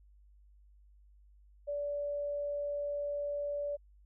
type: tone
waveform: sine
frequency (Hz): 578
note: D5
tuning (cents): -28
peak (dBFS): -33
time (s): 1.67-3.77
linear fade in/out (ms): 20
effects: added 50 Hz sine -58 dBFS peak until 4.05 s